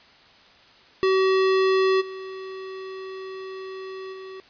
square tone with level steps, 380.2 Hz, F#4, 47 cents sharp, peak -18 / -34 / -37 dBFS, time 1.03-4.4 s, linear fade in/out 0 ms, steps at 2 / 4.12 s, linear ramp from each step 20 ms, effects white hiss -52 dBFS RMS until 4.49 s + resampled to 11025 Hz

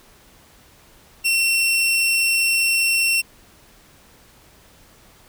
sawtooth tone, 2715 Hz, F7, 50 cents flat, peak -13 dBFS, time 1.24-3.22 s, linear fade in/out 20 ms, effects pink hiss -51 dBFS RMS until 5.28 s

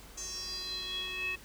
square tone with band-pass filter sweep, 370 Hz, F#4, in tune, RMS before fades -38 dBFS, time 0.17-1.36 s, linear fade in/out 10 ms, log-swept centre 6600 to 2400 Hz, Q 8.3, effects added 50 Hz sine -53 dBFS peak until 1.44 s + pink hiss -53 dBFS RMS until 1.44 s

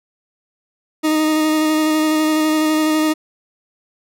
40% pulse tone with vibrato, 310.4 Hz, D#4, 4 cents flat, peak -13 dBFS, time 1.03-3.14 s, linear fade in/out 20 ms, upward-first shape square, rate 12 Hz, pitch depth 12 cents each way, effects none

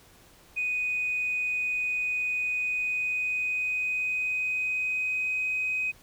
sine tone with pitch glide, 2489 to 2516 Hz, D#7 to D#7, 0 to +19 cents, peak -25 dBFS, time 0.56-5.92 s, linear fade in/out 20 ms, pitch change +19 cents, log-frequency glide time 2.47-5.44 s, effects tanh soft clip ceiling -21 dBFS + pink hiss -56 dBFS RMS until 6.02 s

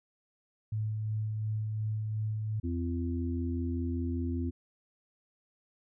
sine tone with tremolo, 108 Hz, A2, 32 cents flat, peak -29 dBFS, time 0.72-2.6 s, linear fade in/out 5 ms, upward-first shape sine, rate 2.8 Hz, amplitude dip 25%
harmonic tone, 85.1 Hz, F2, 44 cents flat, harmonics 1 / 3 / 4, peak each -32 / -34 / -40 dBFS, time 2.63-4.51 s, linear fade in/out 20 ms
effects none

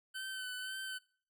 25% pulse tone with vibrato, 1523 Hz, F#6, 50 cents sharp, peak -36 dBFS, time 0.14-0.99 s, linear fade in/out 20 ms, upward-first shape sine, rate 1.9 Hz, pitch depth 28 cents each way, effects noise-tail reverb RT60 0.5 s tail -23 dB re dry

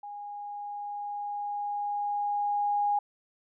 sine tone with level ramp, 821 Hz, G#5, 20 cents flat, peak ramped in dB -38 to -23 dBFS, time 0.03-2.99 s, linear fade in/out 5 ms, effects none

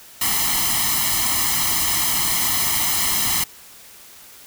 white noise with comb filter, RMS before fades -20 dBFS, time 0.21-3.44 s, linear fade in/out 5 ms, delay 0.98 ms, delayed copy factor +0.9, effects white hiss -44 dBFS RMS until 4.46 s

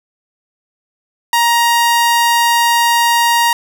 sawtooth tone, 940 Hz, A#5, 14 cents sharp, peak -6 dBFS, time 1.33-3.53 s, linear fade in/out 2 ms, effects 7-bit

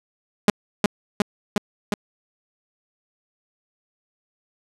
sawtooth tone with echo, 206.3 Hz, G#3, 11 cents flat, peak -8 dBFS, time 0.48-0.5 s, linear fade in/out 2 ms, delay 360 ms, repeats 4, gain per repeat -2 dB, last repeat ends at 1.94 s, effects low-pass 10000 Hz 12 dB/octave

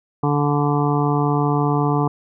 harmonic tone, 145.4 Hz, D3, 17 cents flat, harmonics 1 / 2 / 3 / 5 / 6 / 7 / 8, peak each -19 / -22 / -24 / -26 / -27 / -27 / -28 dBFS, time 0.23-2.08 s, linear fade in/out 5 ms, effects none

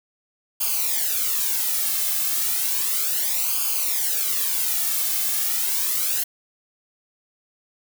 blue noise with flanger, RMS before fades -23 dBFS, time 0.6-6.24 s, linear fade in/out 10 ms, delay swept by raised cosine 0.52 to 2.12 ms, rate 0.33 Hz, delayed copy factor -0.85, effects none

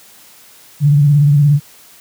sine tone with vibrato, 145.1 Hz, D3, 21 cents flat, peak -6 dBFS, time 0.8-1.6 s, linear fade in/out 50 ms, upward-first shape sine, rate 17 Hz, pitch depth 61 cents each way, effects white hiss -43 dBFS RMS until 2 s + high-pass 80 Hz 12 dB/octave

